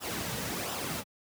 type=noise with flanger; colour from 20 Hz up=pink; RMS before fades=-35 dBFS; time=0-1.04 s; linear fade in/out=50 ms; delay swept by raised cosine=0.45 to 2.95 ms; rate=1.4 Hz; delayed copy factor=-0.55; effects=high-pass 80 Hz 12 dB/octave